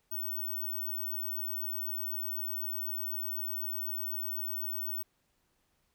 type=tone; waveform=sine; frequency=15804 Hz; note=B9; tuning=in tune; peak=-33 dBFS; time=0.11-5.03 s; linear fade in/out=10 ms; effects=pink hiss -75 dBFS RMS until 5.94 s